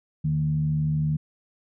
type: tone with frequency modulation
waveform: sine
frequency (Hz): 152.8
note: D#3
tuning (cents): -31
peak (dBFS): -21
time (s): 0.24-1.17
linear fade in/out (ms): 10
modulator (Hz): 73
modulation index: 0.42
effects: none